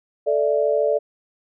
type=chord; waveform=sine; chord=A suspended fourth; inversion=none; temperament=just; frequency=440 / 586.7 / 660 Hz; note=A4 / D5 / E5; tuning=0 / -2 / +2 cents; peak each=-21 / -19 / -25 dBFS; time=0.26-0.99 s; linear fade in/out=20 ms; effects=none